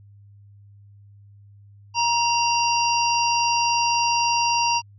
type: harmonic tone with a mistuned harmonic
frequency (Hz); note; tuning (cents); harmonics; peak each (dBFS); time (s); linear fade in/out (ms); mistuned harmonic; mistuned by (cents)
945; A#5; +23; 1 / 3 / 5 / 6; -20 / -25 / -27 / -28; 1.94-4.82; 50; 3; -41
effects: added 101 Hz sine -46 dBFS peak until 4.98 s